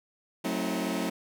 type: chord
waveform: sawtooth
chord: F# diminished seventh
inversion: none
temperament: just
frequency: 185 / 222 / 266.4 / 319.7 Hz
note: F#3 / A3 / C4 / Eb4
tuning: 0 / +16 / +31 / +47 cents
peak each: -30 dBFS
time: 0.44-1.1 s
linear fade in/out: 10 ms
effects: none